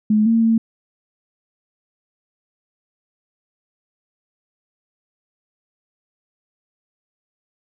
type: tone with pitch steps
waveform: sine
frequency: 213.6 / 227.7 / 225.8 Hz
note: G#3 / A#3 / A3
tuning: +49 / -40 / +45 cents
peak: -12 dBFS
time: 0.1-0.58 s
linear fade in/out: 5 ms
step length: 160 ms
effects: none